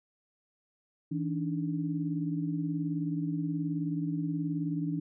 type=tone cluster; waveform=sine; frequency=162.6 / 287.4 / 306.2 Hz; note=E3 / D4 / D#4; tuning=-23 / -37 / -28 cents; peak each=-32 / -33 / -39 dBFS; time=1.11-5 s; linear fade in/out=10 ms; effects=none